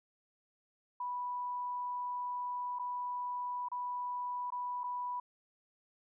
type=tone with dropouts; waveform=sine; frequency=985 Hz; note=B5; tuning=5 cents flat; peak=-35 dBFS; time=1-5.2 s; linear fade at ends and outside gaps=5 ms; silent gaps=2.788-2.794 / 3.686-3.716 / 4.504-4.521 / 4.835-4.839 s; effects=none